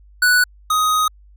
square tone pair in turn, 1480 / 1252.5 Hz, F#6 / D#6, 0 / +11 cents, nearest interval minor third, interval 289 cents, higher first, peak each -12 / -15 dBFS, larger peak first, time 0.22-0.44 / 0.7-1.08 s, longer second, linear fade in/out 5 ms, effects added 50 Hz sine -44 dBFS peak until 1.36 s

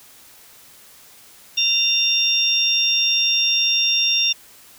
sine tone cluster, 2778 / 3600 / 5570 Hz, F7 / A7 / F8, -10 / +39 / -5 cents, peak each -20 dBFS, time 1.57-4.33 s, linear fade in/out 10 ms, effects white hiss -47 dBFS RMS until 4.78 s

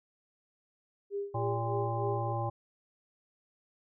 sine tone with tremolo, 402.2 Hz, G4, 44 cents sharp, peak -31 dBFS, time 1.1-2.34 s, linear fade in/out 50 ms, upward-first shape sine, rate 3.3 Hz, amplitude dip 85%
harmonic tone, 115.2 Hz, A#2, 20 cents flat, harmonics 1 / 3 / 5 / 7 / 9, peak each -33 / -41 / -39 / -36 / -40 dBFS, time 1.34-2.5 s, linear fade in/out 10 ms
effects none

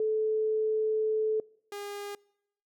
sine / sawtooth tone pair in turn, 434.7 / 407 Hz, A4 / G#4, -21 / -35 cents, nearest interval minor second, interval 114 cents, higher first, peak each -25 / -33 dBFS, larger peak first, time 0-1.4 / 1.72-2.15 s, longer first, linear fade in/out 2 ms, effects noise-tail reverb RT60 0.8 s tail -25 dB re dry

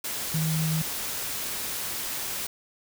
sine tone in noise, 158.7 Hz, D#3, 35 cents sharp, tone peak -24 dBFS, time 0.34-0.82 s, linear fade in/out 5 ms, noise white, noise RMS -32 dBFS, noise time 0.04-2.47 s, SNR +5 dB, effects none

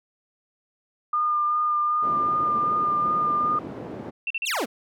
sine tone with vibrato, 1208 Hz, D6, 48 cents sharp, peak -20 dBFS, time 1.13-3.59 s, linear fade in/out 5 ms, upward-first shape sine, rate 2.6 Hz, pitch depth 15 cents each way
white band-pass noise, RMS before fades -36 dBFS, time 2.02-4.11 s, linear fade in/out 20 ms, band 140 to 420 Hz, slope 12 dB/octave
sine tone bursts, 2698 Hz, E7, 40 cents sharp, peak -24 dBFS, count 3, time 4.27-4.454 s, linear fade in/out 2 ms, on 34 ms, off 41 ms
25% pulse exponential sweep, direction down, 4579 to 196 Hz, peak -20 dBFS, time 4.45-4.66 s, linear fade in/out 20 ms
effects none

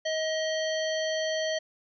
harmonic tone with a mistuned harmonic, 632 Hz, D#5, 27 cents sharp, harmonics 1 / 3 / 5 / 7 / 9, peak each -28 / -35 / -36 / -39 / -41 dBFS, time 0.05-1.59 s, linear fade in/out 10 ms, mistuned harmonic 9, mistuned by +73 cents, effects none

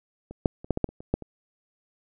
clicks, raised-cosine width 2 ms, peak -26 / -6 / -27 / -9 / -13 / -8 / -30 / -28 / -9 / -25 dBFS, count 10, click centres 0.31 / 0.458 / 0.645 / 0.707 / 0.774 / 0.843 / 0.89 / 1.005 / 1.14 / 1.223 s, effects none

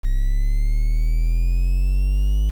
triangle exponential sweep, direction up, 32.7 to 52.1 Hz, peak -13 dBFS, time 0.03-2.51 s, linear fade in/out 20 ms, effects 7-bit

